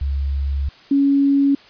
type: tone pair in turn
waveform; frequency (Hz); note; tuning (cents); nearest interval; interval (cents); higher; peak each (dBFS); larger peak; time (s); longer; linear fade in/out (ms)
sine; 69.3 / 278.8; C#2 / C#4; 0 / +10; 2 octaves; 2410; second; -18 / -12; second; 0.01-0.69 / 0.91-1.55; first; 5
effects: white hiss -46 dBFS RMS until 1.69 s + resampled to 11025 Hz